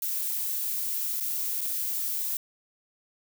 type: noise with dropouts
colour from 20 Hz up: violet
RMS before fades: -30 dBFS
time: 0.02-2.37 s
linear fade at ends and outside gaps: 2 ms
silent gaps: 1.201-1.207 / 1.609-1.614 s
effects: none